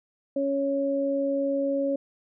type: tone pair together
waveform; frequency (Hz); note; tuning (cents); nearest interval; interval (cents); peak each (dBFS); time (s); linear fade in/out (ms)
sine; 277.5 / 554.4; C#4 / C#5; +2 / 0; octave; 1198; -27 / -25; 0.36-1.96; 5
effects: none